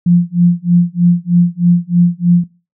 sine tone with tremolo, 174.61 Hz, F3, in tune, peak -4 dBFS, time 0.06-2.44 s, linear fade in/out 5 ms, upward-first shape sine, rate 3.2 Hz, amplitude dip 100%, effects noise-tail reverb RT60 0.3 s tail -19 dB re dry

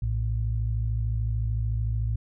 sine tone pair together, 58.19 / 111.7 Hz, A#1 / A2, -2 / +27 cents, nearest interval major seventh, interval 1129 cents, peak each -26 dBFS, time 0.02-2.16 s, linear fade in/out 5 ms, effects tanh soft clip ceiling -16 dBFS

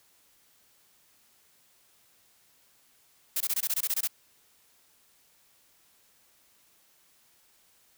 blue noise bursts, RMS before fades -28 dBFS, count 11, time 3.36-4.075 s, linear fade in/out 5 ms, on 45 ms, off 22 ms, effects white hiss -64 dBFS RMS until 7.97 s

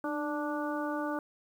harmonic tone with a mistuned harmonic, 293.7 Hz, D4, in tune, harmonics 1 / 2 / 3 / 4 / 5, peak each -34 / -37 / -39 / -40 / -41 dBFS, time 0.04-1.19 s, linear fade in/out 2 ms, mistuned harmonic 1, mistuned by +41 cents, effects 10-bit

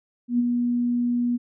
sine tone with ADSR envelope, 241.7 Hz, B3, 37 cents flat, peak -16 dBFS, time 0.28-1.38 s, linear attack 110 ms, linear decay 27 ms, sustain -4 dB, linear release 27 ms, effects none

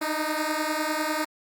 10% pulse beating tone pair, 303.9 / 313.9 Hz, D#4 / D#4, -41 / +15 cents, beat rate 10 Hz, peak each -20 dBFS, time 0.01-1.25 s, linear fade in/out 10 ms, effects Opus 48 kbps

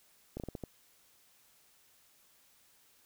slowing click train, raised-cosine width 2 ms, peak -26 dBFS, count 6, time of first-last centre 0.37-0.637 s, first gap 29 ms, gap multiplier 1.31, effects white hiss -66 dBFS RMS until 3.05 s

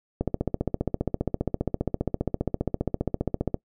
click train, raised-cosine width 2 ms, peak -11 dBFS, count 51, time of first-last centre 0.21-3.543 s, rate 15 Hz, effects noise-tail reverb RT60 0.1 s tail -22 dB re dry

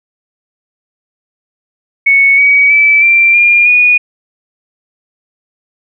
sine tone with pitch steps, 2215 / 2262 / 2309 / 2358 / 2407 / 2458 Hz, C#7 / C#7 / D7 / D7 / D7 / D#7, -2 / +34 / -30 / +6 / +42 / -22 cents, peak -4 dBFS, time 2.06-3.98 s, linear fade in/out 10 ms, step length 320 ms, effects none

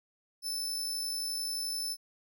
sawtooth tone with amplitude modulation, 5274 Hz, E8, in tune, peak -29 dBFS, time 0.42-1.97 s, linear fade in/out 50 ms, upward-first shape sine, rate 51.5 Hz, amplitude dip 25%, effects none

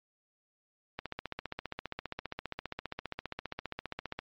click train, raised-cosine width 0.3 ms, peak -20 dBFS, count 49, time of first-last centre 0.99-4.19 s, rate 15 Hz, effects low-pass 5000 Hz 12 dB/octave + MP3 48 kbps

